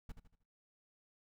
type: noise with echo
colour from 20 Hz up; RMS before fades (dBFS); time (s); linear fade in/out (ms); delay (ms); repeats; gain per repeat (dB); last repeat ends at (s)
brown; -42; 0.09-0.12; 5; 78; 4; -8; 0.432
effects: noise-tail reverb RT60 0.4 s tail -21 dB re dry